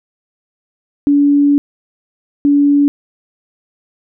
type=tone pair in turn; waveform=sine; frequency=286.4 / 286.4 Hz; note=D4 / D4; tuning=-43 / -43 cents; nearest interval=unison; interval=0 cents; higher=neither; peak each=-7 dBFS; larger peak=neither; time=1.07-1.58 / 2.45-2.88 s; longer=first; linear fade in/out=0 ms; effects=none